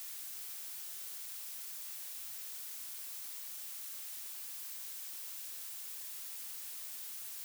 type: noise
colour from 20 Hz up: blue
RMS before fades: -45 dBFS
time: 0-7.44 s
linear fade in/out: 0 ms
effects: none